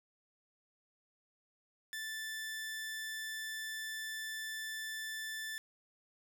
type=tone; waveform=sawtooth; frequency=1760 Hz; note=A6; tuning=in tune; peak=-36 dBFS; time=1.93-5.58 s; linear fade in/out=0 ms; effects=none